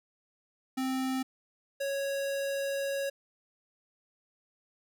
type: tone pair in turn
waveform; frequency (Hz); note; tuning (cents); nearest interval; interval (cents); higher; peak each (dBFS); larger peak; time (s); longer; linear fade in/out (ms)
square; 261.6 / 553.3; C4 / C#5; 0 / -3; octave + minor second; 1297; second; -30 / -31; first; 0.77-1.23 / 1.8-3.1; second; 10
effects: none